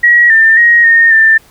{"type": "tone with pitch steps", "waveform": "sine", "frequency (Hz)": [1910, 1793, 1883, 1839, 1783], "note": ["A#6", "A6", "A#6", "A#6", "A6"], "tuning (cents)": [42, 32, 17, -24, 22], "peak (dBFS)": -3, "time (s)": [0.03, 1.38], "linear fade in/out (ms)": 10, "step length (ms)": 270, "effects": ["pink hiss -44 dBFS RMS until 1.5 s"]}